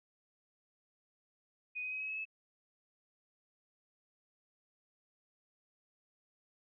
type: tone with pitch steps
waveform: sine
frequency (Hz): 2489 / 2511 / 2533 / 2555 / 2577 / 2599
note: D#7 / D#7 / D#7 / D#7 / E7 / E7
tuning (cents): 0 / +15 / +30 / +45 / -40 / -25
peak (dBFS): -37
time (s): 1.75-2.254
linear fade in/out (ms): 20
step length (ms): 84
effects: none